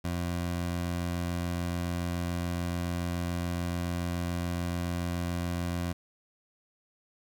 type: tone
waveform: 20% pulse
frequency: 87 Hz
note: F2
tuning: 6 cents flat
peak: -25 dBFS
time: 0.04-5.93 s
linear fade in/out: 10 ms
effects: 11-bit